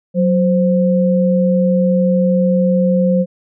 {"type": "tone pair together", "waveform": "sine", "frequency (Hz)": [184.5, 521.8], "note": ["F#3", "C5"], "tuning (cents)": [-5, -5], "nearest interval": "octave + tritone", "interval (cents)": 1800, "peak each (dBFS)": [-12, -15], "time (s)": [0.14, 3.26], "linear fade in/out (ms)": 50, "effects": []}